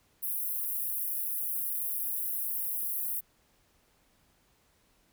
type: high-pass noise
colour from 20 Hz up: pink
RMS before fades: -33 dBFS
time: 0.22-3.21 s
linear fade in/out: 20 ms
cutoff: 11000 Hz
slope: 48 dB/octave
effects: pink hiss -68 dBFS RMS until 5.12 s